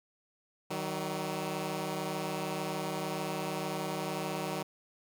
10% pulse tone pair together, 155.56 / 188.97 Hz, D#3 / F#3, 0 / +37 cents, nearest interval minor third, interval 337 cents, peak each -28 dBFS, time 0.7-4.63 s, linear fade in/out 10 ms, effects none

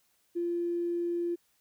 triangle tone with tanh clipping, 344.9 Hz, F4, 22 cents flat, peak -28 dBFS, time 0.35-1.36 s, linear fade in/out 20 ms, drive 3 dB, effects white hiss -71 dBFS RMS until 1.6 s

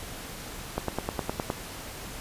click train, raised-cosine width 1 ms, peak -13 dBFS, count 8, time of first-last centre 0.78-1.502 s, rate 9.7 Hz, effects pink hiss -40 dBFS RMS until 2.2 s + resampled to 32000 Hz

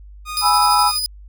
sawtooth tone, 1234 Hz, D#6, 15 cents flat, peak -22 dBFS, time 0.25-0.99 s, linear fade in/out 50 ms
sawtooth tone with tremolo, 4978 Hz, D#8, in tune, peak -15 dBFS, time 0.37-1.06 s, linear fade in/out 0 ms, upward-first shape square, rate 12 Hz, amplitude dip 35%
sine chord, E major, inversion first, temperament equal, 830.6 / 987.8 / 1318.5 Hz, G#5 / B5 / E6, 0 / 0 / 0 cents, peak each -17 dBFS, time 0.41-0.92 s, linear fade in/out 50 ms
effects added 50 Hz sine -37 dBFS peak until 1.28 s

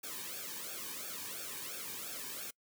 white noise with flanger, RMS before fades -43 dBFS, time 0.03-2.51 s, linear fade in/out 10 ms, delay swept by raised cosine 0.99 to 1.51 ms, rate 2.9 Hz, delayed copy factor -0.8, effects noise-tail reverb RT60 0.1 s tail -25 dB re dry

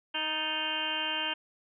harmonic tone with a mistuned harmonic, 311.5 Hz, D#4, 2 cents sharp, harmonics 1 / 2 / 3 / 4 / 5 / 6 / 7 / 8 / 9 / 10, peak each -44 / -43 / -38 / -45 / -38 / -44 / -44 / -40 / -34 / -35 dBFS, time 0.14-1.34 s, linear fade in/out 10 ms, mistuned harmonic 6, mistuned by -91 cents, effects none

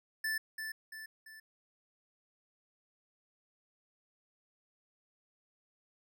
square tone with echo, 1758 Hz, A6, 2 cents flat, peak -33 dBFS, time 0.24-0.38 s, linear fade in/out 5 ms, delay 340 ms, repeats 3, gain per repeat -6 dB, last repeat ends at 1.4 s, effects none

